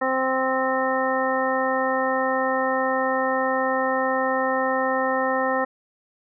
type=harmonic tone; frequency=261.6 Hz; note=C4; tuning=in tune; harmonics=1 / 2 / 3 / 4 / 5 / 7; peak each=-29 / -24 / -27 / -28 / -29 / -28 dBFS; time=0.01-5.65 s; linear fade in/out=10 ms; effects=none